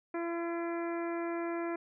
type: harmonic tone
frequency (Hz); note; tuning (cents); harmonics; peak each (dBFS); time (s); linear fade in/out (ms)
338.8; E4; +48; 1 / 2 / 3 / 4 / 5 / 6 / 7; -34 / -40 / -44 / -46 / -48 / -50 / -51; 0.14-1.76; 5
effects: none